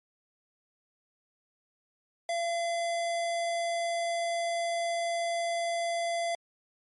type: tone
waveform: square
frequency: 681 Hz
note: F5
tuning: 44 cents flat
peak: -29 dBFS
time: 2.29-6.35 s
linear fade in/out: 2 ms
effects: MP3 48 kbps